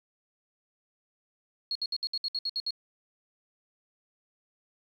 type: tone bursts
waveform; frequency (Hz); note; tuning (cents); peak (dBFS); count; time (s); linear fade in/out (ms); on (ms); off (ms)
sine; 4311; C#8; -49; -28; 10; 1.71-2.707; 2; 43; 63
effects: 10-bit